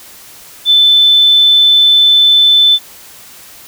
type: tone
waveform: sine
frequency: 3520 Hz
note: A7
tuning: in tune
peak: -4 dBFS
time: 0.65-2.79 s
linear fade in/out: 50 ms
effects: white hiss -36 dBFS RMS until 3.67 s